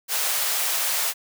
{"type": "high-pass noise", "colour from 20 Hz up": "white", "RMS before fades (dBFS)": -24, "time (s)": [0.08, 1.14], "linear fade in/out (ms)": 50, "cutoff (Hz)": 520, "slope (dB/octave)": 24, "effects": []}